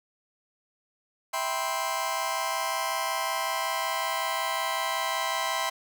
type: chord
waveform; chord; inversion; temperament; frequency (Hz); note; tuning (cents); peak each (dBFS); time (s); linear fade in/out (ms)
sawtooth; C major seventh; first; just; 654.1 / 784.9 / 981.1 / 1046.5; E5 / G5 / B5 / C6; -14 / +2 / -12 / 0; -30 / -30 / -30 / -27; 1.33-5.7; 10
effects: none